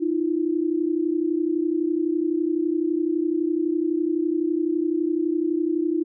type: tone pair together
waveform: sine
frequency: 311.1 / 343 Hz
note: D#4 / F4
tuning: 0 / -31 cents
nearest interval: major second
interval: 169 cents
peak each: -23 dBFS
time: 0-6.04 s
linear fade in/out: 20 ms
effects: none